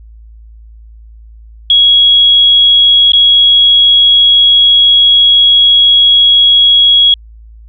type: tone with dropouts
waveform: sine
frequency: 3322 Hz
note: G#7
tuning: in tune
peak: -3 dBFS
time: 1.7-7.14 s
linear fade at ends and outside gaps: 2 ms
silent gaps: 3.12-3.133 s
effects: added 55 Hz sine -32 dBFS peak until 7.68 s